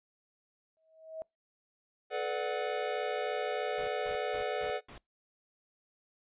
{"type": "tone with exponential growth", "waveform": "sine", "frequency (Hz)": 640, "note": "D#5", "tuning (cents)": 49, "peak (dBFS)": -35, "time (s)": [0.77, 1.22], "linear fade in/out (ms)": 0, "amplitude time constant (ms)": 97}
{"type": "chord", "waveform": "square", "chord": "B minor seventh", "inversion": "third", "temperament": "equal with one note detuned", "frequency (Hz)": [430.7, 493.9, 587.3, 740], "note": ["A4", "B4", "D5", "F#5"], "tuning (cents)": [-37, 0, 0, 0], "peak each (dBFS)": -38, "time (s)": [2.1, 4.81], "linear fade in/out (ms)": 50}
{"type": "noise bursts", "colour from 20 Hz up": "pink", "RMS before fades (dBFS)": -49, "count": 5, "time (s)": [3.78, 4.98], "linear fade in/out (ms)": 2, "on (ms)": 96, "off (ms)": 180}
{"effects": ["noise-tail reverb RT60 0.2 s tail -25 dB re dry", "resampled to 8000 Hz"]}